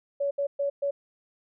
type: tone bursts at uneven times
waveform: sine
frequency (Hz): 564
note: C#5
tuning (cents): +30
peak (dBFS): -24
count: 4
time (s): 0.2-0.31 / 0.38-0.47 / 0.59-0.7 / 0.82-0.91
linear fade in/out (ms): 10
effects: none